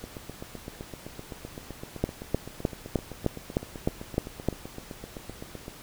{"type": "two click trains", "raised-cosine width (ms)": 2, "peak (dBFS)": [-24, -10], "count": [45, 9], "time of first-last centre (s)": [[0.04, 5.681], [2.04, 4.486]], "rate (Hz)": [7.8, 3.27], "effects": ["pink hiss -47 dBFS RMS until 5.82 s"]}